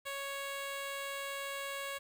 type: tone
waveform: 10% pulse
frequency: 554.4 Hz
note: C#5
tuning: in tune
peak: -30 dBFS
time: 0.05-1.99 s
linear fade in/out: 20 ms
effects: 10-bit